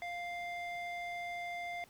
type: tone with band-pass filter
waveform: square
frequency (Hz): 698.5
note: F5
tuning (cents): 0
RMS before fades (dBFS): -41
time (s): 0.02-1.84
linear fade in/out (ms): 0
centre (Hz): 1500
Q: 9
effects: pink hiss -63 dBFS RMS until 1.89 s